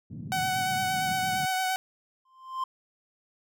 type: band-pass noise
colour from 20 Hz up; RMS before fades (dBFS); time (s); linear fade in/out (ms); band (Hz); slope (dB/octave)
white; -39; 0.1-1.46; 10; 110 to 190; 24
type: tone with vibrato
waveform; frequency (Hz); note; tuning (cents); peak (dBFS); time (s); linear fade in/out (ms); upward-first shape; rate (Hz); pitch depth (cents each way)
sawtooth; 750; F#5; +23; -22; 0.32-1.76; 0; sine; 8.7; 19
type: tone with exponential growth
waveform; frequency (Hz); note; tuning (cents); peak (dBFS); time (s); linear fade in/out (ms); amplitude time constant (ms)
triangle; 1045; C6; -2; -23; 2.25-2.64; 5; 83
effects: none